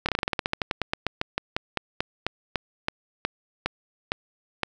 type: slowing click train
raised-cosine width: 0.3 ms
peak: -8 dBFS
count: 28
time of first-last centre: 0.06-4.633 s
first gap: 27 ms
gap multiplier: 1.12
effects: none

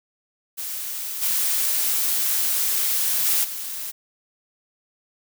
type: noise with level steps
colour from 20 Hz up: blue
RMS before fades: -30 / -22 / -20 / -31 dBFS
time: 0.57-3.92 s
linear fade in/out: 20 ms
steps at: 1.21 / 3.24 / 3.43 s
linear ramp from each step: 20 ms
effects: none

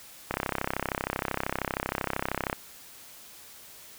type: click train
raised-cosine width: 0.5 ms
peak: -12 dBFS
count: 74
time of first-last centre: 0.31-2.529 s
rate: 32.9 Hz
effects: white hiss -49 dBFS RMS until 3.98 s

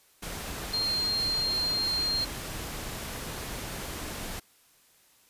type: tone in noise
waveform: sine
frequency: 4199 Hz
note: C8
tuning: 5 cents sharp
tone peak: -26 dBFS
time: 0.73-2.25 s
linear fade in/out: 10 ms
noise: pink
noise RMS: -37 dBFS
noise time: 0.22-4.4 s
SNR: +8 dB
effects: white hiss -62 dBFS RMS until 5.29 s + resampled to 32000 Hz

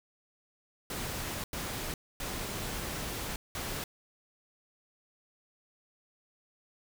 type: noise bursts at uneven times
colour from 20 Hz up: pink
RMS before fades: -37 dBFS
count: 4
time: 0.9-1.44 / 1.53-1.94 / 2.2-3.36 / 3.55-3.84 s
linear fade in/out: 2 ms
effects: none

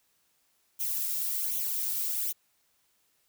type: noise with flanger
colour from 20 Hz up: violet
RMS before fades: -31 dBFS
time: 0.79-2.33 s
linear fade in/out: 20 ms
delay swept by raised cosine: 0.3 to 2.2 ms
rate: 1.3 Hz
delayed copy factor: +0.7
effects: white hiss -71 dBFS RMS until 3.28 s

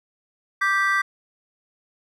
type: chord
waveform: triangle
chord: G major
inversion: second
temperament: just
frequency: 1176 / 1568 / 1960 Hz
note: D6 / G6 / B6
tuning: +2 / 0 / -14 cents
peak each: -21 dBFS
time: 0.61-1.02 s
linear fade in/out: 10 ms
effects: none

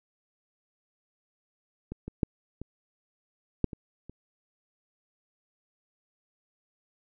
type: clicks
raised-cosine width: 3 ms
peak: -23 / -24 / -11 / -25 / -10 / -25 / -30 dBFS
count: 7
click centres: 1.92 / 2.08 / 2.232 / 2.616 / 3.643 / 3.732 / 4.096 s
effects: none

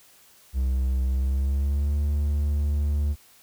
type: tone with pitch glide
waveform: triangle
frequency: 64.7 to 73.04 Hz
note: C2 to D2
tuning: -19 to -9 cents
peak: -19 dBFS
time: 0.53-3.16 s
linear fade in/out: 50 ms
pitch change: +210 cents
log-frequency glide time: 1.08-1.98 s
effects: white hiss -55 dBFS RMS until 3.42 s

